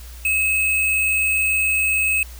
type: tone with sample-and-hold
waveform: sine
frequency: 2577 Hz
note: E7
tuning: 40 cents flat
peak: -16 dBFS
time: 0.25-2.23 s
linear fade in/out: 2 ms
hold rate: 11025 Hz
effects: added 60 Hz sine -35 dBFS peak until 2.39 s + white hiss -44 dBFS RMS until 2.39 s